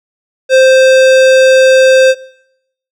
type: tone with hard clipping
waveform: sine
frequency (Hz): 523.3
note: C5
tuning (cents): 0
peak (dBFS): -5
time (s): 0.49-2.15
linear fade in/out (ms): 50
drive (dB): 18
effects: noise-tail reverb RT60 0.8 s tail -22 dB re dry